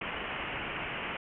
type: low-pass noise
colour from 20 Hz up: white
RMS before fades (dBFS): -37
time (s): 0.01-1.17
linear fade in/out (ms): 5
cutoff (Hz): 3000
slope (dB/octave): 96
effects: none